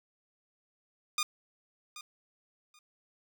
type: tone with echo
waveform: 10% pulse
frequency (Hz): 1219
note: D#6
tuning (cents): -36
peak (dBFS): -20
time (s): 1.18-1.23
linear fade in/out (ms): 2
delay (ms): 780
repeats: 2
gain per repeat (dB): -15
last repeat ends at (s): 2.79
effects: none